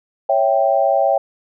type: chord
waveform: sine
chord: C# diminished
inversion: none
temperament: equal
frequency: 554.4 / 659.3 / 784 Hz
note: C#5 / E5 / G5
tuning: 0 / 0 / 0 cents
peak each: -17 dBFS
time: 0.29-1.18 s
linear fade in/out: 5 ms
effects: none